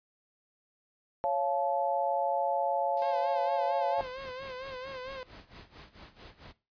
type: chord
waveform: sine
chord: Db augmented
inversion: none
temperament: just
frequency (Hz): 554.4 / 693 / 866.2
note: Db5 / F5 / A5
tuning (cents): 0 / -14 / -27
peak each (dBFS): -31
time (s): 1.24-4.01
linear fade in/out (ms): 0
type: noise with exponential decay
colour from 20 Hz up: violet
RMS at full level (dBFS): -40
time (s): 2.97-5.27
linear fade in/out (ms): 2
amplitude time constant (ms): 500
type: tone with vibrato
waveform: sawtooth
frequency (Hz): 523.3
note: C5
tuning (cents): 0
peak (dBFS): -35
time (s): 3.02-5.23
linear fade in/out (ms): 0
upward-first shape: sine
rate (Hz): 4.4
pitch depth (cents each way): 71
type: noise with tremolo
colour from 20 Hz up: pink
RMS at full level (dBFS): -48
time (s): 3.97-6.53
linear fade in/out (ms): 20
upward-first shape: sine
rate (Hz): 4.5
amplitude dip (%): 85
effects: noise-tail reverb RT60 0.3 s tail -18 dB re dry + resampled to 11025 Hz